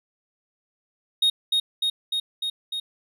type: tone with echo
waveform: triangle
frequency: 3729 Hz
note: A#7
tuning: in tune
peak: -15 dBFS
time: 1.22-1.3 s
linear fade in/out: 5 ms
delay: 300 ms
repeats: 5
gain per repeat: -2 dB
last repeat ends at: 2.8 s
effects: none